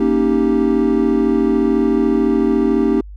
triangle chord, Eb dominant seventh, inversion second, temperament equal, 233.1 / 277.2 / 311.1 / 392 Hz, Bb3 / Db4 / Eb4 / G4, 0 / 0 / 0 / 0 cents, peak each -16 dBFS, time 0-3.01 s, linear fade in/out 5 ms, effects added 50 Hz sine -31 dBFS peak until 3.16 s

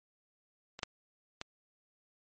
clicks, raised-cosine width 0.2 ms, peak -27 / -15 / -21 dBFS, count 3, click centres 0.791 / 0.832 / 1.414 s, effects MP3 32 kbps

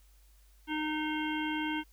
harmonic tone with a mistuned harmonic, 307.4 Hz, D#4, 21 cents flat, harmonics 1 / 3 / 5 / 7 / 9 / 10, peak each -33 / -38 / -40 / -41 / -43 / -43 dBFS, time 0.67-1.84 s, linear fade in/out 50 ms, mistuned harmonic 10, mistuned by +61 cents, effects added 50 Hz sine -58 dBFS peak until 1.92 s + white hiss -68 dBFS RMS until 1.92 s

